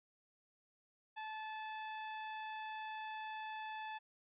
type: tone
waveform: sawtooth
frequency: 869 Hz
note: A5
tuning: 22 cents flat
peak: -39 dBFS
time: 1.16-3.99 s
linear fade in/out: 20 ms
effects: resampled to 8000 Hz